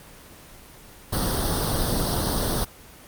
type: noise with comb filter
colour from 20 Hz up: pink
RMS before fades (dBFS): -24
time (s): 1.12-2.65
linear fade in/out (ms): 10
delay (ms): 0.21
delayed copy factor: +0.85
effects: pink hiss -46 dBFS RMS until 3.07 s + Opus 24 kbps